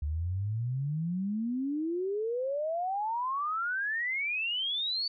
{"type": "exponential sweep", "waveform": "sine", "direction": "up", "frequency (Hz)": [71.6, 4548], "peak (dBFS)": -29, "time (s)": [0.02, 5.08], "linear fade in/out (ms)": 5, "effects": []}